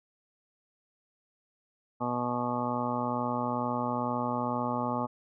harmonic tone, 122.2 Hz, B2, 18 cents flat, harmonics 1 / 2 / 3 / 4 / 5 / 6 / 7 / 8 / 9 / 10, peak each -39 / -33 / -44 / -39 / -37 / -44 / -34 / -45 / -36 / -40 dBFS, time 2-5.07 s, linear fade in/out 20 ms, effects none

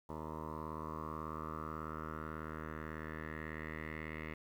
10% pulse tone with low-pass filter sweep, 78.2 Hz, D#2, 9 cents sharp, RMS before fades -44 dBFS, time 0.09-4.34 s, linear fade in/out 5 ms, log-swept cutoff 900 to 2200 Hz, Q 5.5, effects 11-bit

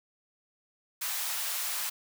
white high-pass noise, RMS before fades -33 dBFS, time 1.01-1.9 s, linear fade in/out 10 ms, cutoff 710 Hz, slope 24 dB/octave, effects none

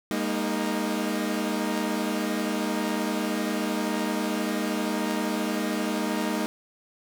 sawtooth chord, Ab suspended second, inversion none, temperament equal with one note detuned, 203.1 / 233.1 / 311.1 Hz, Ab3 / Bb3 / Eb4, -38 / 0 / 0 cents, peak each -26 dBFS, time 0.11-6.46 s, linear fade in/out 0 ms, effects none

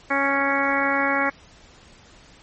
harmonic tone, 277.2 Hz, C#4, in tune, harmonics 1 / 2 / 3 / 4 / 5 / 6 / 7 / 8, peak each -27 / -27 / -27 / -27 / -27 / -27 / -27 / -27 dBFS, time 0.1-1.3 s, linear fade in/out 10 ms, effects pink hiss -50 dBFS RMS until 2.42 s + MP3 32 kbps

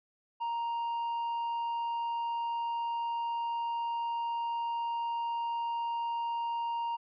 sine tone with hard clipping, 934 Hz, A#5, 3 cents sharp, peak -32 dBFS, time 0.4-6.97 s, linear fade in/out 20 ms, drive 3 dB, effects resampled to 11025 Hz

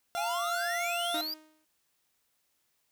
30% pulse tone, 693 Hz, F5, 14 cents flat, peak -29 dBFS, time 0.15-1.21 s, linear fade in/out 0 ms
square exponential sweep, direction up, 784 to 4925 Hz, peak -34 dBFS, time 0.17-1.34 s, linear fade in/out 5 ms
sawtooth tone with exponential decay, 311.1 Hz, D#4, in tune, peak -30 dBFS, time 1.14-1.65 s, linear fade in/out 5 ms, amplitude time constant 110 ms
effects white hiss -75 dBFS RMS until 2.91 s

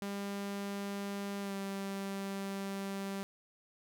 sawtooth tone with pitch glide, 200 to 196.34 Hz, G3 to G3, +35 to +3 cents, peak -33 dBFS, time 0.02-3.23 s, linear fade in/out 0 ms, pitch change -32 cents, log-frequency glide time 1.41-1.54 s, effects none

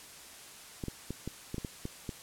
clicks, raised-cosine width 3 ms, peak -23 dBFS, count 9, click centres 0.838 / 0.883 / 1.106 / 1.276 / 1.544 / 1.582 / 1.648 / 1.854 / 2.092 s, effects white hiss -50 dBFS RMS until 2.22 s + low-pass 11000 Hz 12 dB/octave

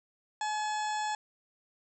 harmonic tone with a mistuned harmonic, 852 Hz, G#5, 44 cents sharp, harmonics 1 / 2 / 3 / 4 / 5 / 6 / 8 / 9, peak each -31 / -39 / -47 / -45 / -48 / -50 / -49 / -46 dBFS, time 0.41-1.15 s, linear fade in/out 2 ms, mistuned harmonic 6, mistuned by +62 cents, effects none

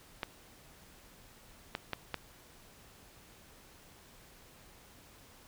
clicks, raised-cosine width 0.3 ms, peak -18 dBFS, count 4, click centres 0.232 / 1.751 / 1.933 / 2.143 s, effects pink hiss -58 dBFS RMS until 5.47 s

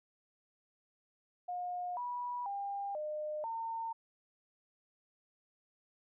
sine tone with pitch steps, 716 / 976 / 800 / 607 / 909 Hz, F5 / B5 / G5 / D#5 / A#5, +43 / -21 / +35 / -43 / -44 cents, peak -36 dBFS, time 1.48-3.93 s, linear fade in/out 10 ms, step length 490 ms, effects none

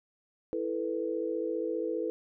sine chord, E suspended fourth, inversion none, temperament just, 329.6 / 439.5 / 494.4 Hz, E4 / A4 / B4, 0 / -2 / +2 cents, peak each -34 dBFS, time 0.53-2.1 s, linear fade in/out 0 ms, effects none

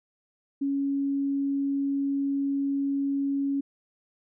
sine tone, 277.9 Hz, C#4, 4 cents sharp, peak -24 dBFS, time 0.61-3.61 s, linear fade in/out 10 ms, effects none

